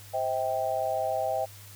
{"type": "chord", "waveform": "sine", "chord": "C major", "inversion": "none", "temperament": "equal with one note detuned", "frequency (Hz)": [523.3, 644.9, 784], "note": ["C5", "E5", "G5"], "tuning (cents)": [0, -38, 0], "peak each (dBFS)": [-33, -29, -30], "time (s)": [0.13, 1.46], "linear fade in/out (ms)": 20, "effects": ["added 101 Hz sine -48 dBFS peak until 1.75 s", "white hiss -50 dBFS RMS until 1.75 s"]}